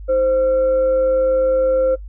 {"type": "tone with frequency modulation", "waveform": "sine", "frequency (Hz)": 523.3, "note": "C5", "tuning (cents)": 0, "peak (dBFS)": -13, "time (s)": [0.08, 1.96], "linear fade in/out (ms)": 20, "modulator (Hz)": 841, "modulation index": 0.22, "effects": ["noise-tail reverb RT60 0.1 s tail -19 dB re dry", "added 50 Hz sine -30 dBFS peak until 2.08 s"]}